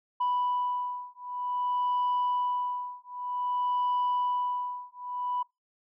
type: beating tone pair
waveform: sine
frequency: 987.8 / 988.33 Hz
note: B5 / B5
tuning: 0 / +1 cents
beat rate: 0.53 Hz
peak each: -29 dBFS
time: 0.2-5.43 s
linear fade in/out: 10 ms
effects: noise-tail reverb RT60 0.2 s tail -24 dB re dry + tanh soft clip ceiling -22 dBFS